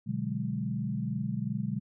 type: chord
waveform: sine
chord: G# half-diminished seventh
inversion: first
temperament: equal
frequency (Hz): 123.47 / 146.83 / 185 / 207.7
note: B2 / D3 / F#3 / G#3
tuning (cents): 0 / 0 / 0 / 0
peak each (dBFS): -35 / -36 / -36 / -34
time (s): 0.06-1.8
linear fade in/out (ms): 20
effects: none